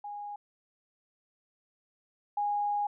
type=tone pair in turn; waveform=sine; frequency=823 / 823 Hz; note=G#5 / G#5; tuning=-16 / -16 cents; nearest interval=unison; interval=0 cents; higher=neither; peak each=-37 / -27 dBFS; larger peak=second; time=0.04-0.36 / 2.37-2.87 s; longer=second; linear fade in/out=5 ms; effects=none